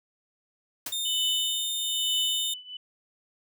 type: noise with exponential decay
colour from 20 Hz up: white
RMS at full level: -29 dBFS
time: 0.86-0.99 s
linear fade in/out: 5 ms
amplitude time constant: 27 ms
type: tone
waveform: sawtooth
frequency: 3636 Hz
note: A#7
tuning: 44 cents flat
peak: -25 dBFS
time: 0.92-2.54 s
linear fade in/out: 5 ms
type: tone with tremolo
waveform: sine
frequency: 2991 Hz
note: F#7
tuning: 18 cents sharp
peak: -24 dBFS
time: 1.05-2.77 s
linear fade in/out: 5 ms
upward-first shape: triangle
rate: 1.1 Hz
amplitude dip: 95%
effects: none